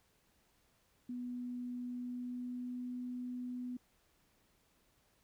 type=tone with pitch glide; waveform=sine; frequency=246.1 to 248.2 Hz; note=B3 to B3; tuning=-6 to +9 cents; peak=-39 dBFS; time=1.09-3.77 s; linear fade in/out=5 ms; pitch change=+15 cents; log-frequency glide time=1.88-2.9 s; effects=pink hiss -73 dBFS RMS until 5.23 s